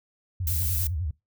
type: tone with vibrato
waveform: sine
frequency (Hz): 82.41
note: E2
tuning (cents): 0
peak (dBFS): -26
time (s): 0.4-1.11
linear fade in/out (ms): 5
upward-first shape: sine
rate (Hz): 10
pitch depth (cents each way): 250
type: noise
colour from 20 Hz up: violet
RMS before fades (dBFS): -29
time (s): 0.47-0.87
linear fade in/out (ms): 2
effects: noise-tail reverb RT60 0.2 s tail -21 dB re dry